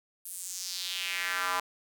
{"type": "tone with high-pass filter sweep", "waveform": "square", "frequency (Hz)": 91.4, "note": "F#2", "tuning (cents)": -21, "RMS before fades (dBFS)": -34, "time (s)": [0.25, 1.6], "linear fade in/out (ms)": 5, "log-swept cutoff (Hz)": [11000, 1000], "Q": 2.6, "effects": []}